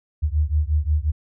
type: beating tone pair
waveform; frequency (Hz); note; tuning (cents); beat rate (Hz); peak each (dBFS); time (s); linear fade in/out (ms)
sine; 73.42 / 79.02; D2 / D#2; 0 / +27; 5.6; -20 / -21; 0.22-1.12; 20
effects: none